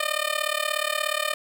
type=tone with amplitude modulation; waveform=10% pulse; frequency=606 Hz; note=D#5; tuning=46 cents flat; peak=-12 dBFS; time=0-1.34 s; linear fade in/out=5 ms; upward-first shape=sine; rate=36.8 Hz; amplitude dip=90%; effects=none